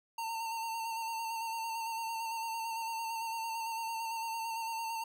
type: tone with vibrato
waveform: square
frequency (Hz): 908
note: A#5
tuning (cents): -46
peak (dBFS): -36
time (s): 0.18-5.04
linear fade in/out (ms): 5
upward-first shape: square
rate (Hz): 8.9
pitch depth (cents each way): 23
effects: none